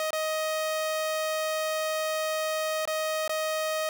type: tone with dropouts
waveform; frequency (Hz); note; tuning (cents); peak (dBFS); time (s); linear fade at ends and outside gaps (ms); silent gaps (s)
sawtooth; 627; D#5; +13; -23; 0-3.89; 1; 0.106-0.13 / 2.854-2.875 / 3.278-3.294
effects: none